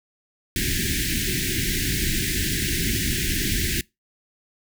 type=band-stop noise; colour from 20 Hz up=pink; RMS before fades=-24 dBFS; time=0.56-3.81 s; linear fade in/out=2 ms; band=390 to 1600 Hz; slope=96 dB/octave; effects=noise-tail reverb RT60 0.2 s tail -23 dB re dry